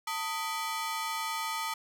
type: ring-modulated tone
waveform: sawtooth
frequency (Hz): 1075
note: C6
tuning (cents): +47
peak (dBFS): -25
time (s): 0.07-1.74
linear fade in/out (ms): 5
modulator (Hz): 177
effects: none